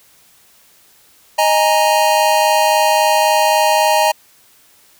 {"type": "chord", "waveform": "square", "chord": "D# suspended fourth", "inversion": "none", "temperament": "just", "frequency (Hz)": [622.3, 829.7, 933.4], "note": ["D#5", "G#5", "A#5"], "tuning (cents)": [0, -2, 2], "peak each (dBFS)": -16, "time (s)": [1.38, 4.12], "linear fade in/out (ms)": 10, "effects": ["white hiss -50 dBFS RMS until 4.99 s"]}